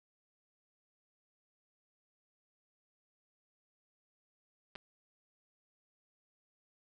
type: clicks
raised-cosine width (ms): 0.3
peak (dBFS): -29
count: 2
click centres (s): 4.754 / 4.759
effects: none